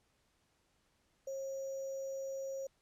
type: tone with sample-and-hold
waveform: sine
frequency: 540 Hz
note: C#5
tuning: 45 cents flat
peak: -38 dBFS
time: 1.27-2.67 s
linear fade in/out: 5 ms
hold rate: 6300 Hz
effects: pink hiss -75 dBFS RMS until 2.81 s + low-pass 10000 Hz 12 dB/octave